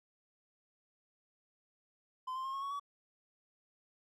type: tone with pitch steps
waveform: triangle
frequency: 1027 / 1048 / 1069.4 / 1091.2 / 1113.5 / 1136.2 Hz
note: C6 / C6 / C6 / C#6 / C#6 / C#6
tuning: -33 / +2 / +37 / -28 / +7 / +42 cents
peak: -35 dBFS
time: 2.27-2.798 s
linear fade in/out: 10 ms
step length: 88 ms
effects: none